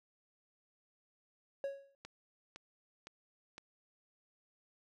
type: tone with exponential decay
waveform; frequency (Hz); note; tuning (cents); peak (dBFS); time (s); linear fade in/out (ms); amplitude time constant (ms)
triangle; 553; C#5; -4; -31; 1.64-1.95; 1; 67
type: click train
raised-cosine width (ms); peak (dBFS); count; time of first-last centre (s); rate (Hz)
0.2; -31; 4; 2.05-3.581; 1.96
effects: none